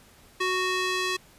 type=tone with band-pass filter sweep; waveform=square; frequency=370 Hz; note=F#4; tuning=in tune; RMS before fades=-27 dBFS; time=0.4-1.17 s; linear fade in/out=10 ms; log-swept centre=2200 to 3400 Hz; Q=0.7; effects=pink hiss -55 dBFS RMS until 1.38 s + resampled to 32000 Hz